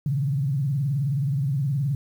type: tone with vibrato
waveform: sine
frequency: 138.59 Hz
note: C#3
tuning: in tune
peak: -21 dBFS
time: 0.06-1.95 s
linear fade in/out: 2 ms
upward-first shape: triangle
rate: 19 Hz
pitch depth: 220 cents each way
effects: 9-bit

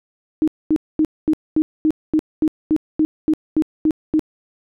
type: tone bursts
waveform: sine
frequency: 311.1 Hz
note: D#4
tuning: in tune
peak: -12 dBFS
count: 14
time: 0.42-4.194 s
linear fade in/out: 0 ms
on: 56 ms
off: 230 ms
effects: none

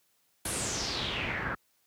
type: noise with low-pass filter sweep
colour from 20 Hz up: pink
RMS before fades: -33 dBFS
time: 0.45-1.55 s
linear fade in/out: 5 ms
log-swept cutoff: 11000 to 1400 Hz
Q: 4.6
effects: white hiss -71 dBFS RMS until 1.86 s + high-pass 60 Hz 12 dB/octave

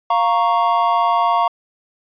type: chord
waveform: triangle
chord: Bb minor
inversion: second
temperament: equal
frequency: 698.5 / 932.3 / 1108.7 Hz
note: F5 / Bb5 / Db6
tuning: 0 / 0 / 0 cents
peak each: -16 dBFS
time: 0.1-1.48 s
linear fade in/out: 5 ms
effects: resampled to 11025 Hz

